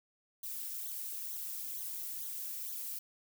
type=noise with flanger; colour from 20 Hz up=violet; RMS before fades=-41 dBFS; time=0.43-2.99 s; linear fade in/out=5 ms; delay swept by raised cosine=0.39 to 2.79 ms; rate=2.2 Hz; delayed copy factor=-1; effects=none